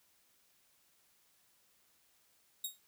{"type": "tone with exponential decay", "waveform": "10% pulse", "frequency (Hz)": 3765, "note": "A#7", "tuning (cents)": 16, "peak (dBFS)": -26, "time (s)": [2.64, 2.79], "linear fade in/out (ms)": 5, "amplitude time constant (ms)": 32, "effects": ["white hiss -71 dBFS RMS until 2.87 s"]}